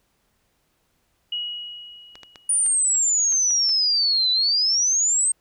sine tone with exponential decay, 2905 Hz, F#7, 32 cents flat, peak -23 dBFS, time 1.32-2.8 s, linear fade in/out 5 ms, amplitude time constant 320 ms
clicks, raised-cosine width 0.2 ms, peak -23 dBFS, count 8, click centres 2.155 / 2.233 / 2.358 / 2.663 / 2.955 / 3.323 / 3.508 / 3.693 s
sine exponential two-way sweep, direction down then up, 9580 to 3951 to 8480 Hz, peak -17 dBFS, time 2.49-5.32 s, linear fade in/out 5 ms, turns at 4.31 s
effects pink hiss -68 dBFS RMS until 5.4 s

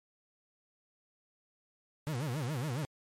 40% pulse tone with vibrato, 136.7 Hz, C#3, 24 cents flat, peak -32 dBFS, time 2.07-2.85 s, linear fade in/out 0 ms, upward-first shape sine, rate 7.2 Hz, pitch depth 270 cents each way, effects MP3 64 kbps

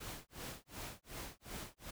pink noise with tremolo, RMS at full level -45 dBFS, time 0-1.91 s, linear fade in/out 10 ms, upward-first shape sine, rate 2.7 Hz, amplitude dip 100%, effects none

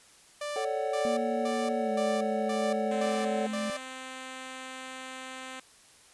sawtooth tone bursts, 589 Hz, D5, 5 cents sharp, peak -29 dBFS, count 7, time 0.41-3.77 s, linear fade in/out 5 ms, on 240 ms, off 280 ms
triangle chord, D major seventh, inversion second, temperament equal with one note detuned, 440 / 554.4 / 587.3 / 749.9 Hz, A4 / C#5 / D5 / F#5, 0 / 0 / 0 / +23 cents, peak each -32 dBFS, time 0.56-3.47 s, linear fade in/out 2 ms
sine tone with pitch glide, 233.6 to 215.5 Hz, A#3 to A3, +4 to -36 cents, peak -32 dBFS, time 1.05-3.7 s, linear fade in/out 0 ms, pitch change -140 cents, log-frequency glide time 1.79-1.92 s
5% pulse tone, 259.9 Hz, C4, 11 cents flat, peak -28 dBFS, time 2.91-5.6 s, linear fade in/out 5 ms
effects white hiss -57 dBFS RMS until 6.13 s + resampled to 24000 Hz

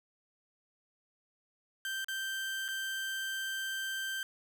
30% pulse tone with dropouts, 1564 Hz, G6, 4 cents flat, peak -32 dBFS, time 1.85-4.23 s, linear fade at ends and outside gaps 1 ms, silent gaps 2.045-2.084 / 2.681-2.686 s, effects none

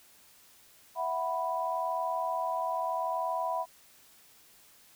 sine chord, E suspended second, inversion none, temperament equal, 659.3 / 740 / 987.8 Hz, E5 / F#5 / B5, 0 / 0 / 0 cents, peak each -34 / -35 / -32 dBFS, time 0.95-3.66 s, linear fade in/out 50 ms, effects white hiss -59 dBFS RMS until 4.95 s

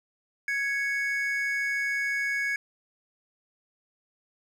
triangle tone pair together, 1663.4 / 2217 Hz, G#6 / C#7, +2 / 0 cents, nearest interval perfect fourth, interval 498 cents, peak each -27 dBFS, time 0.48-2.56 s, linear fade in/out 2 ms, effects none

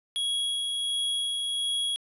square tone with tremolo, 3322 Hz, G#7, in tune, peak -26 dBFS, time 0.16-1.96 s, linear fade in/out 0 ms, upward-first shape sine, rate 1.4 Hz, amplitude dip 25%, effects resampled to 24000 Hz + 10-bit

